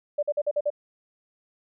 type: tone bursts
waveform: sine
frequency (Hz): 587.3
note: D5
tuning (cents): 0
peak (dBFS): -21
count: 6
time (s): 0.18-0.703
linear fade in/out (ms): 10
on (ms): 48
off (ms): 47
effects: none